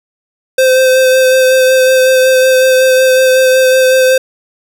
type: tone with vibrato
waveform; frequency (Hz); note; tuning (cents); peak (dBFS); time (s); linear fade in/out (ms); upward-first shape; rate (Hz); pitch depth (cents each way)
square; 518; C5; -17; -6; 0.58-4.18; 5; sine; 5.4; 16
effects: none